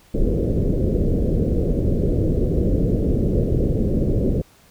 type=low-pass noise; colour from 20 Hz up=pink; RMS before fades=-19 dBFS; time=0.14-4.42 s; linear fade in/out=10 ms; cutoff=530 Hz; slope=48 dB/octave; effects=pink hiss -53 dBFS RMS until 4.7 s